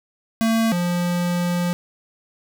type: tone pair in turn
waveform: square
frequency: 225.6 / 175.54 Hz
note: A3 / F3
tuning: +44 / +9 cents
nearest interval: major third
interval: 435 cents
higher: first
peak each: -17 / -20 dBFS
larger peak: first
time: 0.41-0.72 / 0.72-1.73 s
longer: second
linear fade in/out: 0 ms
effects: none